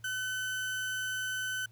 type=tone; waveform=35% pulse; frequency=1515 Hz; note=F#6; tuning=40 cents sharp; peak=-31 dBFS; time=0.04-1.66 s; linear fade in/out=5 ms; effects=added 113 Hz sine -55 dBFS peak until 1.71 s + pink hiss -68 dBFS RMS until 1.71 s